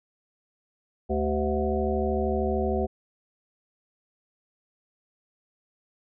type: harmonic tone with a mistuned harmonic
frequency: 73 Hz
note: D2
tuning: 10 cents flat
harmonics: 1 / 3 / 5 / 7 / 9 / 10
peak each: -29 / -30 / -28 / -32 / -33 / -33 dBFS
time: 1.09-2.87 s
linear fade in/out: 20 ms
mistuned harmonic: 5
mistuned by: +84 cents
effects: none